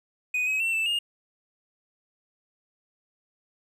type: tone with pitch steps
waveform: triangle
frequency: 2489 / 2547 / 2699 / 2648 / 2836 Hz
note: D#7 / D#7 / E7 / E7 / F7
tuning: 0 / +40 / +40 / +7 / +26 cents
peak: -22 dBFS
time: 0.34-0.99 s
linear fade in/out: 5 ms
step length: 130 ms
effects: none